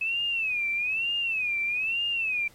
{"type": "tone with vibrato", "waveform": "sine", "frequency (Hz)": 2572, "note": "E7", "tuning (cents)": -43, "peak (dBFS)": -25, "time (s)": [0.01, 2.48], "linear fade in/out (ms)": 5, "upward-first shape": "sine", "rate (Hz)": 1.1, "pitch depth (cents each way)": 160, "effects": ["pink hiss -57 dBFS RMS until 2.54 s", "AAC 48 kbps"]}